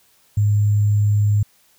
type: tone with sample-and-hold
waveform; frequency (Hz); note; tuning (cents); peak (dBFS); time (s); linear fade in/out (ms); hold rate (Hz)
sine; 103.83; G#2; 0; -13; 0.37-1.43; 5; 7350
effects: white hiss -57 dBFS RMS until 1.78 s